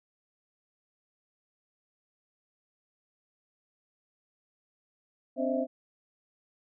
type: tone cluster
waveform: sine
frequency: 259 / 285.1 / 524 / 619 / 663 Hz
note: C4 / C#4 / C5 / D#5 / E5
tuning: -17 / +49 / +2 / -9 / +10 cents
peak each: -31 / -36 / -32 / -37 / -32 dBFS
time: 5.36-5.67 s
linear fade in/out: 50 ms
effects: none